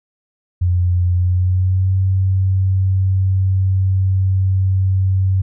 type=tone with pitch glide; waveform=sine; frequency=89.1 to 94.95 Hz; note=F2 to F#2; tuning=+35 to +45 cents; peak=-12 dBFS; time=0.61-5.42 s; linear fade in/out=10 ms; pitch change=+110 cents; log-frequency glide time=1.13-1.95 s; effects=none